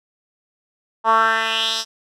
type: tone with band-pass filter sweep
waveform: 10% pulse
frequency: 223.5 Hz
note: A3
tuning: 27 cents sharp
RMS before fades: -18 dBFS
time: 1.04-1.85 s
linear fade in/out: 50 ms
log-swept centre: 940 to 5200 Hz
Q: 3.4
effects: none